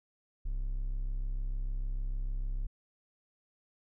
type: tone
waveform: triangle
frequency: 33.34 Hz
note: C1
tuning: 33 cents sharp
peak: -29 dBFS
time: 0.45-2.67 s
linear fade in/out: 10 ms
effects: none